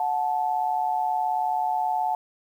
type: tone pair together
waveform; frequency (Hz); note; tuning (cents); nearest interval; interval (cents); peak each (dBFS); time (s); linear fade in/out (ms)
sine; 733.3 / 872; F#5 / A5; -16 / -16; minor third; 300; -25 / -25; 0-2.15; 2
effects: 9-bit